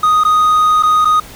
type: tone with dropouts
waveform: triangle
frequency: 1244.5 Hz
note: D#6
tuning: in tune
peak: -6 dBFS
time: 0.03-1.2 s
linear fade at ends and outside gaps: 5 ms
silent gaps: 0.237-0.249 / 0.826-0.833 / 1.048-1.053 s
effects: pink hiss -35 dBFS RMS until 1.35 s

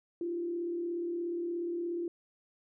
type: tone with frequency modulation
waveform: sine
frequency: 343.9 Hz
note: F4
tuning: 27 cents flat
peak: -32 dBFS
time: 0.21-2.08 s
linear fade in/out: 2 ms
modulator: 36.9 Hz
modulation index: 0.4
effects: none

